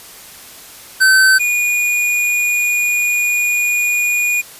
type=tone pair in turn; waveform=square; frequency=1536 / 2445 Hz; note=G6 / D#7; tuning=-36 / -31 cents; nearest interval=minor sixth; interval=805 cents; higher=second; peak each=-8 / -14 dBFS; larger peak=first; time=1-1.39 / 1.39-4.42 s; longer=second; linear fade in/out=20 ms; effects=white hiss -37 dBFS RMS until 4.59 s + resampled to 32000 Hz